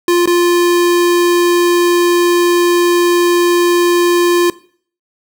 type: tone with dropouts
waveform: square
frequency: 349.2 Hz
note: F4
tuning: in tune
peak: -9 dBFS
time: 0.08-4.5 s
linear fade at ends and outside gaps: 2 ms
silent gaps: 0.258-0.274 s
effects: noise-tail reverb RT60 0.5 s tail -19 dB re dry